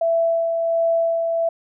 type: tone with tremolo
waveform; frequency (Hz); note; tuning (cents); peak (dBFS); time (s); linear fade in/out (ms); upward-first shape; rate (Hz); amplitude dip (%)
sine; 665; E5; +15; -15; 0.01-1.49; 5; sine; 1.4; 35
effects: none